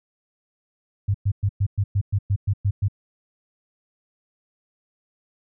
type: tone bursts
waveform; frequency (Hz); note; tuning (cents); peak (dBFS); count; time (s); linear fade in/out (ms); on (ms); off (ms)
sine; 99.9; G2; +33; -17; 11; 1.08-2.884; 10; 64; 110
effects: none